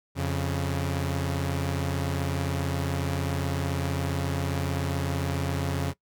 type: tone pair together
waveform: sawtooth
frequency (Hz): 87.31 / 138.59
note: F2 / C#3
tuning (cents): 0 / 0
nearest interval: minor sixth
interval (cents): 800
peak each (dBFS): -25 / -25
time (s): 0.15-5.94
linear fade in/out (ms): 50
effects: noise-tail reverb RT60 0.1 s tail -20 dB re dry